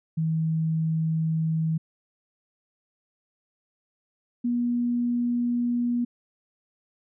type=tone pair in turn; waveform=sine; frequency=160.3 / 240.9 Hz; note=E3 / B3; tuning=-48 / -43 cents; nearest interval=perfect fifth; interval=705 cents; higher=second; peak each=-22 dBFS; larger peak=neither; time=0.17-1.78 / 4.44-6.05 s; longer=neither; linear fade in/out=10 ms; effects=none